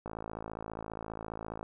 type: click train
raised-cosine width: 1 ms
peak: -25 dBFS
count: 87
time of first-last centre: 0.06-1.629 s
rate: 54.8 Hz
effects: none